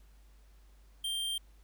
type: tone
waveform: square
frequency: 3172 Hz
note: G7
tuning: 20 cents sharp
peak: -33 dBFS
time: 1.04-1.38 s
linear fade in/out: 5 ms
effects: added 50 Hz sine -56 dBFS peak until 1.63 s + pink hiss -69 dBFS RMS until 1.63 s